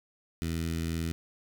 15% pulse tone with notch filter, 82.41 Hz, E2, in tune, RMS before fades -32 dBFS, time 0.42-1.12 s, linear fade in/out 0 ms, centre 840 Hz, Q 0.57, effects none

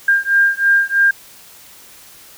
sine beating tone pair, 1600 / 1603.1 Hz, G6 / G6, +35 / +38 cents, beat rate 3.1 Hz, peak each -14 dBFS, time 0.08-1.11 s, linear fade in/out 5 ms, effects white hiss -42 dBFS RMS until 2.37 s

